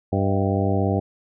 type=harmonic tone with a mistuned harmonic; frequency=97.6 Hz; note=G2; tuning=7 cents flat; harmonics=1 / 2 / 3 / 4 / 5 / 6 / 7 / 8; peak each=-22 / -25 / -27 / -28 / -29 / -30 / -30 / -31 dBFS; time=0.12-1 s; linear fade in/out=10 ms; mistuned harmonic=6; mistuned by=+71 cents; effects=none